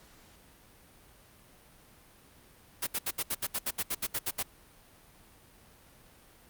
white noise bursts, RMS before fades -31 dBFS, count 14, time 2.82-4.43 s, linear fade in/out 10 ms, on 50 ms, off 70 ms, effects pink hiss -58 dBFS RMS until 6.49 s + Opus 48 kbps

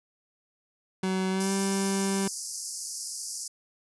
30% pulse tone with pitch glide, 188.2 to 195.06 Hz, F#3 to G3, +30 to -8 cents, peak -23 dBFS, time 1.03-2.28 s, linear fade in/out 5 ms, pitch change +62 cents, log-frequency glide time 1.3-1.52 s
pink high-pass noise, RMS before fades -34 dBFS, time 1.4-3.48 s, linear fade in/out 5 ms, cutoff 4800 Hz, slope 96 dB/octave
effects resampled to 24000 Hz

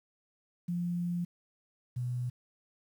sine tone pair in turn, 174.61 / 123.47 Hz, F3 / B2, 0 / 0 cents, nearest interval tritone, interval 600 cents, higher first, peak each -30 / -31 dBFS, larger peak first, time 0.68-1.25 / 1.96-2.3 s, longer first, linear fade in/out 10 ms, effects 10-bit

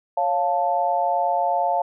sine chord, Db augmented, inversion none, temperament equal with one note detuned, 554.4 / 702.5 / 880 Hz, Db5 / F5 / A5, 0 / +10 / 0 cents, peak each -26 / -21 / -23 dBFS, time 0.17-1.82 s, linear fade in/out 5 ms, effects none

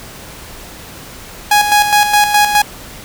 sawtooth tone with tremolo, 830.6 Hz, G#5, in tune, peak -3 dBFS, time 1.51-2.62 s, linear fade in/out 5 ms, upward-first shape square, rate 4.8 Hz, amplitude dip 55%, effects pink hiss -33 dBFS RMS until 3.04 s

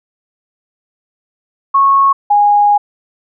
sine tone pair in turn, 1099 / 823.3 Hz, C#6 / G#5, -15 / -15 cents, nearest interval perfect fourth, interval 500 cents, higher first, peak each -6 dBFS, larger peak neither, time 1.74-2.13 / 2.3-2.78 s, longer second, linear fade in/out 10 ms, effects none

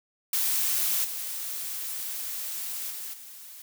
blue noise with level steps, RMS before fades -26 / -34 / -37 / -45 dBFS, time 0.33-3.62 s, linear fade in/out 2 ms, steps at 1.04 / 2.9 / 3.13 s, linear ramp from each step 10 ms, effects none

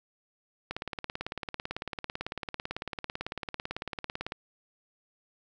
click train, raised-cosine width 0.3 ms, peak -18 dBFS, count 66, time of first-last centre 0.71-4.321 s, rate 18 Hz, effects none

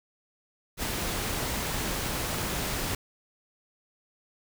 pink noise with ADSR envelope, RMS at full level -29 dBFS, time 0.77-2.95 s, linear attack 60 ms, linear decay 8 ms, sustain -2 dB, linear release 3 ms, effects none

